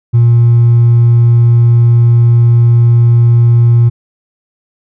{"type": "tone with hard clipping", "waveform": "triangle", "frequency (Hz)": 118.1, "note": "A#2", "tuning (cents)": 23, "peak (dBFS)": -3, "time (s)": [0.13, 3.9], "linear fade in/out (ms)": 20, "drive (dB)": 2, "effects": []}